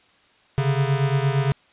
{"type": "beating tone pair", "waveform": "square", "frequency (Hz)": [135, 143.7], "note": ["C#3", "D3"], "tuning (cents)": [-45, -37], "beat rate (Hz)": 8.7, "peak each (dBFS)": [-21, -24], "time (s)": [0.58, 1.52], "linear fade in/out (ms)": 0, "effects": ["white hiss -57 dBFS RMS until 1.72 s", "resampled to 8000 Hz"]}